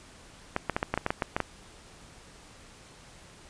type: clicks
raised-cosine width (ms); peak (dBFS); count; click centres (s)
0.5; -11; 11; 0.564 / 0.697 / 0.765 / 0.829 / 0.94 / 0.976 / 1.064 / 1.105 / 1.222 / 1.365 / 1.403
effects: pink hiss -52 dBFS RMS until 3.49 s + resampled to 22050 Hz